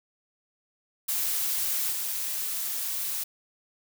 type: noise with level steps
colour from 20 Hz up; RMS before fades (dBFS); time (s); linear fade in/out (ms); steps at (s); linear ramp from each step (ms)
blue; -28 / -31; 1.08-3.24; 10; 1.91; 20
effects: none